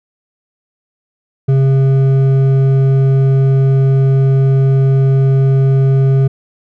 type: tone with hard clipping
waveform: sine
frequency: 134.8 Hz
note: C#3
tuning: 48 cents flat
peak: -9 dBFS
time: 1.48-6.28 s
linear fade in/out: 10 ms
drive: 7 dB
effects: none